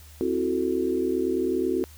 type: chord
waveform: sine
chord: F# half-diminished seventh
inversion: second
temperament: equal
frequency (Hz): 261.6 / 329.6 / 370 / 440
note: C4 / E4 / F#4 / A4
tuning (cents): 0 / 0 / 0 / 0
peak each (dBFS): -29 / -29 / -25 / -31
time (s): 0.21-1.84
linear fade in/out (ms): 0
effects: added 76 Hz sine -46 dBFS peak until 1.97 s + white hiss -52 dBFS RMS until 1.97 s